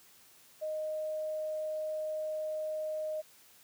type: tone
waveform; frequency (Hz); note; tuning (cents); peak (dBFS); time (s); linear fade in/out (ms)
sine; 620; D#5; -6; -33; 0.61-3.22; 20
effects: white hiss -60 dBFS RMS until 3.63 s + high-pass 60 Hz 12 dB/octave